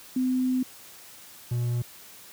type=tone pair in turn; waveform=sine / triangle; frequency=255.7 / 120.67 Hz; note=C4 / B2; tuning=-40 / -40 cents; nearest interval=octave + minor second; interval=1300 cents; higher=first; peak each=-22 dBFS; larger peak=neither; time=0.16-0.63 / 1.51-1.82 s; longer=first; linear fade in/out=5 ms; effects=white hiss -48 dBFS RMS until 2.32 s + high-pass 60 Hz 12 dB/octave